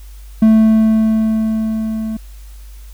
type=tone with level ramp; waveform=triangle; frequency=220 Hz; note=A3; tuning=in tune; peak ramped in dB=-3 to -17 dBFS; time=0.42-2.17 s; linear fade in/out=5 ms; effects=added 50 Hz sine -32 dBFS peak until 2.93 s + white hiss -48 dBFS RMS until 2.93 s